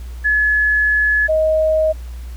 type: tone pair in turn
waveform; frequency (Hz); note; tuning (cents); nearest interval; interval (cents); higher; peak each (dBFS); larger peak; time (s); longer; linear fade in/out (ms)
sine; 1706 / 628.4; G#6 / D#5; +46 / +17; octave + perfect fourth; 1729; first; -12; neither; 0.24-1.28 / 1.28-1.93; first; 20
effects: added 60 Hz sine -27 dBFS peak until 2.36 s + pink hiss -46 dBFS RMS until 2.36 s